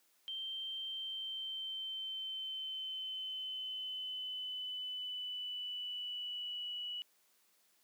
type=tone with pitch glide; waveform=sine; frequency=3136 to 2943 Hz; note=G7 to F#7; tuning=0 to -10 cents; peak=-39 dBFS; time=0.28-7.02 s; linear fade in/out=0 ms; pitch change=-110 cents; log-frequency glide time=0.83-6.66 s; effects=white hiss -72 dBFS RMS until 7.83 s + high-pass 200 Hz 12 dB/octave